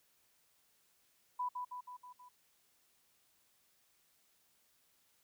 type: tone with echo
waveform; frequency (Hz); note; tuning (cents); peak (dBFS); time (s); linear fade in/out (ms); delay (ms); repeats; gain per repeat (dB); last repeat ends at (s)
sine; 992; B5; +7; -34; 1.39-1.49; 10; 160; 5; -4; 2.29
effects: white hiss -73 dBFS RMS until 5.23 s